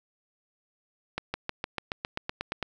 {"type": "accelerating click train", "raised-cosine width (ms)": 0.3, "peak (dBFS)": -14, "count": 12, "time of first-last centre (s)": [1.18, 2.627], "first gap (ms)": 160, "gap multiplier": 0.96, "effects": []}